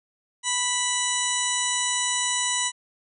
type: harmonic tone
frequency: 986 Hz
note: B5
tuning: 3 cents flat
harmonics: 1 / 2 / 3 / 4 / 6 / 7 / 8 / 9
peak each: -31 / -31 / -31 / -31 / -31 / -31 / -31 / -31 dBFS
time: 0.43-2.72 s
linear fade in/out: 50 ms
effects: none